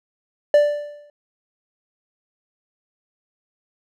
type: tone with exponential decay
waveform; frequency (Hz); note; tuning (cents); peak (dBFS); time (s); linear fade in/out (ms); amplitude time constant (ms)
triangle; 587.3; D5; 0; -6; 0.54-1.1; 2; 120
effects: none